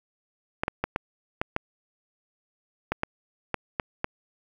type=clicks; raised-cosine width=0.5 ms; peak=-10 dBFS; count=11; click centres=0.635 / 0.681 / 0.84 / 0.961 / 1.415 / 1.564 / 2.92 / 3.034 / 3.543 / 3.798 / 4.044 s; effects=8-bit